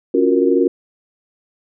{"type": "chord", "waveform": "sine", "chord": "Gb major seventh", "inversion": "second", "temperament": "equal", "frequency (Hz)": [277.2, 349.2, 370, 466.2], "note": ["Db4", "F4", "Gb4", "Bb4"], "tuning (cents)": [0, 0, 0, 0], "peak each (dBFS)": -17, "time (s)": [0.14, 0.68], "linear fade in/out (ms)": 5, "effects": []}